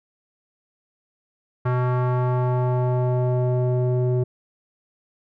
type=tone with low-pass filter sweep; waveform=square; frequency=125.1 Hz; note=B2; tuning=23 cents sharp; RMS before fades=-21 dBFS; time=1.65-4.24 s; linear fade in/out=10 ms; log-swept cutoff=1300 to 460 Hz; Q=2; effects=none